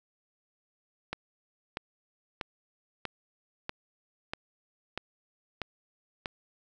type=click train; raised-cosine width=0.3 ms; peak=-17 dBFS; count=9; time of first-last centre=1.13-6.258 s; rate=1.56 Hz; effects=none